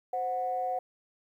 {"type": "tone pair together", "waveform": "sine", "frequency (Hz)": [520, 735.4], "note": ["C5", "F#5"], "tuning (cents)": [-11, -11], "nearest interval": "tritone", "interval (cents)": 600, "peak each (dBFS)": [-34, -29], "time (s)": [0.13, 0.79], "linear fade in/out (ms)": 5, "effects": ["tanh soft clip ceiling -21 dBFS", "11-bit"]}